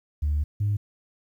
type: tone pair in turn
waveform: sine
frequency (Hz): 74 / 103.12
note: D2 / G#2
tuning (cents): +14 / -12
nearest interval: tritone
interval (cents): 574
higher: second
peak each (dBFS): -20 / -20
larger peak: neither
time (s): 0.22-0.44 / 0.6-0.77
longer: first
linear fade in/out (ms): 10
effects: tanh soft clip ceiling -18 dBFS + 10-bit